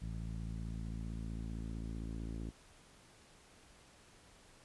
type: tone with low-pass filter sweep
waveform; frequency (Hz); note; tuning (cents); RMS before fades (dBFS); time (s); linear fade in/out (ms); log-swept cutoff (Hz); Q
sawtooth; 55.5; A1; +16; -42; 0.01-2.51; 20; 170 to 300; 2
effects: pink hiss -62 dBFS RMS until 4.64 s + resampled to 24000 Hz